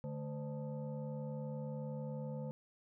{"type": "tone with frequency modulation", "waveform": "sine", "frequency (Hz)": 146.83, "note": "D3", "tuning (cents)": 0, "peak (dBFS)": -39, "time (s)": [0.04, 2.51], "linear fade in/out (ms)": 0, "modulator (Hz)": 365, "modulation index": 1.1, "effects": []}